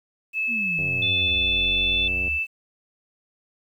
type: tone with pitch glide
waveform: sine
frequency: 2607 to 2640 Hz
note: E7 to E7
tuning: -20 to +2 cents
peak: -22 dBFS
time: 0.33-2.47 s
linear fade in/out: 50 ms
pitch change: +22 cents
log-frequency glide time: 1.16-1.97 s
type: exponential two-way sweep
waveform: sine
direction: down then up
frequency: 252.3 to 42.29 to 74.6 Hz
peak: -31 dBFS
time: 0.47-2.4 s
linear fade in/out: 50 ms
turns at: 1.71 s
type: click train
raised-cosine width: 2 ms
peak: -24 dBFS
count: 137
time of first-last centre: 0.79-2.28 s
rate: 91.3 Hz
type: tone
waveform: sine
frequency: 3500 Hz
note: A7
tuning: 10 cents flat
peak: -22 dBFS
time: 1.02-2.08 s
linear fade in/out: 5 ms
effects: 9-bit